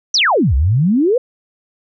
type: exponential two-way sweep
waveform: sine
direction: down then up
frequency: 6220 to 61.74 to 527 Hz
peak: -10 dBFS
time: 0.14-1.18 s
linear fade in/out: 5 ms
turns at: 0.55 s
effects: none